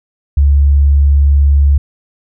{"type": "tone", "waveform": "sine", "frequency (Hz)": 70.8, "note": "C#2", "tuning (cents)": 37, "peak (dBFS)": -5, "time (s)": [0.37, 1.78], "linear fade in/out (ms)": 5, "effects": []}